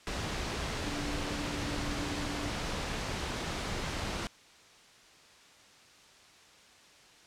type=tone in noise; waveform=sine; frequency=290.8 Hz; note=D4; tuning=17 cents flat; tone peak=-39 dBFS; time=0.84-2.5 s; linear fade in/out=0 ms; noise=pink; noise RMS=-35 dBFS; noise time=0.07-4.27 s; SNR=-7 dB; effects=white hiss -57 dBFS RMS until 7.26 s + low-pass 6000 Hz 12 dB/octave